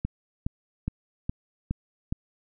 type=click train; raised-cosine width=5 ms; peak=-15 dBFS; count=6; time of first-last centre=0.05-2.125 s; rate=2.41 Hz; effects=none